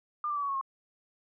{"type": "tone with pitch steps", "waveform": "sine", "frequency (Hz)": [1202, 1175.9, 1150.4, 1125.4, 1101, 1077.1], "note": ["D6", "D6", "D6", "C#6", "C#6", "C6"], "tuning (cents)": [40, 2, -36, 26, -12, 50], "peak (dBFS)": -29, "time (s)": [0.24, 0.612], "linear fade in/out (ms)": 2, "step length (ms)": 62, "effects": []}